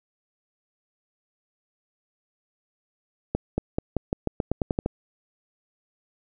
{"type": "accelerating click train", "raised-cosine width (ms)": 2, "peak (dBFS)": -10, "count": 12, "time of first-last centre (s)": [3.35, 4.861], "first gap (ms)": 230, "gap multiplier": 0.89, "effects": []}